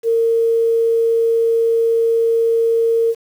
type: tone with quantisation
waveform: sine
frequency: 458.1 Hz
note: A#4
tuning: 30 cents flat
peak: -12 dBFS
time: 0.03-3.15 s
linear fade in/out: 50 ms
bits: 7
effects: none